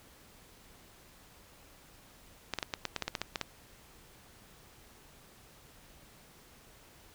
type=clicks; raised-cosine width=0.2 ms; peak=-15 dBFS; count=12; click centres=2.537 / 2.587 / 2.628 / 2.738 / 2.853 / 2.963 / 3.023 / 3.08 / 3.152 / 3.216 / 3.358 / 3.413 s; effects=pink hiss -58 dBFS RMS until 7.14 s